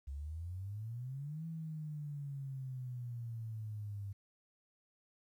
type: exponential two-way sweep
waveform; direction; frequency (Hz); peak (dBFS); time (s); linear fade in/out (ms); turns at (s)
sine; up then down; 66.9 to 164.81 to 98.8; -40; 0.07-4.13; 10; 1.46
effects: 12-bit